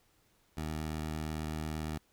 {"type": "tone with vibrato", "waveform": "15% pulse", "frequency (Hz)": 77.78, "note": "D#2", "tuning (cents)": 0, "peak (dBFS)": -29, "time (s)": [0.57, 1.98], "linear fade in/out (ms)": 5, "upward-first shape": "triangle", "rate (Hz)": 8.5, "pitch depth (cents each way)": 14, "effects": ["pink hiss -70 dBFS RMS until 2.12 s"]}